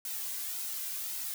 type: noise with flanger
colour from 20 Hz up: blue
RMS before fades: -37 dBFS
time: 0.05-1.34 s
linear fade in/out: 2 ms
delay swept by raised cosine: 1.7 to 2.32 ms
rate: 1.8 Hz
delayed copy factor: -0.5
effects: none